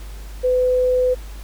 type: tone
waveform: sine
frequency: 504 Hz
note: B4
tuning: 35 cents sharp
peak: -14 dBFS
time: 0.43-1.15 s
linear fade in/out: 20 ms
effects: added 50 Hz sine -31 dBFS peak until 1.43 s + pink hiss -44 dBFS RMS until 1.43 s